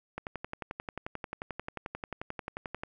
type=click train; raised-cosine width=0.5 ms; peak=-21 dBFS; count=31; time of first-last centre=0.18-2.835 s; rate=11.3 Hz; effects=none